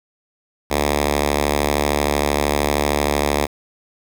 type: tone with notch filter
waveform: 5% pulse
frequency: 73 Hz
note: D2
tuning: 10 cents flat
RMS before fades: -19 dBFS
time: 0.7-3.47 s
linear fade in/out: 20 ms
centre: 150 Hz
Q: 1
effects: 7-bit